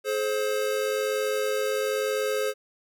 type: tone pair together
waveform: square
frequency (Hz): 426.8 / 527.8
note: G#4 / C5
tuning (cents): +47 / +15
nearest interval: major third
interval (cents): 368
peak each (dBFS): -28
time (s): 0.04-2.54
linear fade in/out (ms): 50
effects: none